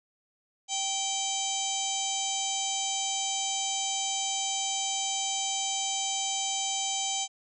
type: harmonic tone with a mistuned harmonic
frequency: 780 Hz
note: G5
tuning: 9 cents flat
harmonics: 1 / 3 / 4 / 5 / 6 / 7 / 8 / 9 / 10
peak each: -35 / -42 / -34 / -40 / -43 / -45 / -35 / -35 / -38 dBFS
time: 0.68-7.28 s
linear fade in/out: 50 ms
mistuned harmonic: 7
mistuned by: -61 cents
effects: none